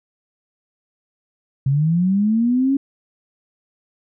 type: linear sweep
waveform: sine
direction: up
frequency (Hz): 131.2 to 279.1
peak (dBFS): -14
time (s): 1.66-2.77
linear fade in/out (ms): 5
effects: none